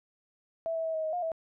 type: tone with pitch steps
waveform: sine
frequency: 658 / 651 / 646 / 634 / 629 / 711 / 651 Hz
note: E5 / E5 / E5 / D#5 / D#5 / F5 / E5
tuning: -3 / -22 / -35 / +32 / +19 / +31 / -22 cents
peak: -29 dBFS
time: 0.66-1.318 s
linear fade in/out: 0 ms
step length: 94 ms
effects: none